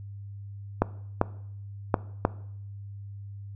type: clicks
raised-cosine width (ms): 1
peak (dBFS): -6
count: 4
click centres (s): 0.82 / 1.214 / 1.942 / 2.251
effects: noise-tail reverb RT60 0.7 s tail -19 dB re dry + added 100 Hz sine -38 dBFS peak until 3.55 s